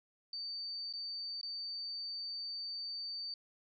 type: tone with dropouts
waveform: sine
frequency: 4591 Hz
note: D8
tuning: 40 cents flat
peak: -39 dBFS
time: 0.33-3.34 s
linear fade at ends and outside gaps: 2 ms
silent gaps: 0.927-0.936 / 1.413-1.43 s
effects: none